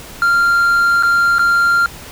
triangle tone with dropouts, 1390 Hz, F6, 9 cents flat, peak -8 dBFS, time 0.22-1.86 s, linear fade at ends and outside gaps 1 ms, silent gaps 1.026-1.033 / 1.384-1.393 s, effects pink hiss -34 dBFS RMS until 2.11 s

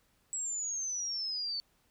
sine exponential sweep, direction down, 7810 to 4475 Hz, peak -33 dBFS, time 0.33-1.6 s, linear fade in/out 0 ms, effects pink hiss -71 dBFS RMS until 1.9 s

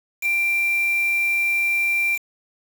sine tone with quantisation, 2364 Hz, D7, 11 cents sharp, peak -18 dBFS, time 0.21-2.19 s, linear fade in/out 50 ms, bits 5, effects none

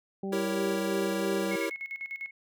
harmonic tone, 194.5 Hz, G3, 13 cents flat, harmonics 1 / 2 / 3 / 4, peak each -33 / -35 / -45 / -44 dBFS, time 0.23-1.56 s, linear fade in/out 5 ms
square chord, E diminished seventh, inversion none, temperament equal, 329.6 / 392 / 466.2 / 554.4 Hz, E4 / G4 / Bb4 / Db5, 0 / 0 / 0 / 0 cents, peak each -34 / -36 / -36 / -36 dBFS, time 0.32-1.7 s, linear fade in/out 10 ms
sine tone with tremolo, 2182 Hz, C#7, 28 cents flat, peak -33 dBFS, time 1.51-2.31 s, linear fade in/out 5 ms, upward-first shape square, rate 10 Hz, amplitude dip 75%
effects none

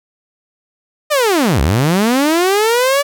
sawtooth linear two-way sweep, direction down then up, 620 to 60.1 to 580 Hz, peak -7 dBFS, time 1.1-3.03 s, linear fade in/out 20 ms, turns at 1.61 s, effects none

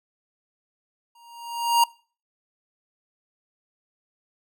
square tone with exponential growth, 939 Hz, A#5, 12 cents sharp, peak -14 dBFS, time 1.15-1.84 s, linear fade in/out 5 ms, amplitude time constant 150 ms, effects noise-tail reverb RT60 0.4 s tail -23 dB re dry

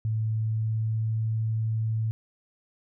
sine tone with pitch glide, 110 to 110.96 Hz, A2 to A2, 0 to +15 cents, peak -24 dBFS, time 0.05-2.11 s, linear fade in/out 0 ms, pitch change +15 cents, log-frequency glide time 0.33-1.18 s, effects none

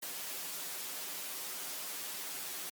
white noise with comb filter, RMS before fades -41 dBFS, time 0.02-2.7 s, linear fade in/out 10 ms, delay 9 ms, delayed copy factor -0.85, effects high-pass 200 Hz 12 dB/octave + MP3 96 kbps

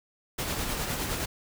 pink noise with tremolo, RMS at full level -30 dBFS, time 0.38-1.26 s, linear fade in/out 10 ms, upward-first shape sine, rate 9.7 Hz, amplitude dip 35%, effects none

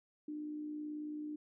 sine tone with amplitude modulation, 300.8 Hz, D4, 42 cents sharp, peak -38 dBFS, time 0.28-1.36 s, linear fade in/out 5 ms, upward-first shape sine, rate 58.4 Hz, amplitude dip 35%, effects none

